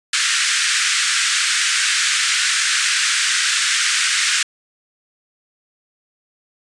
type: band-pass noise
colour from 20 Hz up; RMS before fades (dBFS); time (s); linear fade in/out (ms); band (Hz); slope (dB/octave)
pink; -18; 0.13-4.43; 5; 1400 to 9100; 48
effects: resampled to 24000 Hz